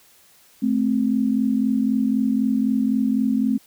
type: tone pair together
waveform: sine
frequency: 217.4 / 261.3 Hz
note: A3 / C4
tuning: -21 / -2 cents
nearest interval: minor third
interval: 319 cents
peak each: -20 dBFS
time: 0.62-3.58 s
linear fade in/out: 10 ms
effects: white hiss -54 dBFS RMS until 3.66 s